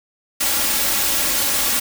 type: noise with comb filter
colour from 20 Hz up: white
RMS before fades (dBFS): -19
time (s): 0.4-1.8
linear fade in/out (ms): 10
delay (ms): 3.6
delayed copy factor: +0.6
effects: none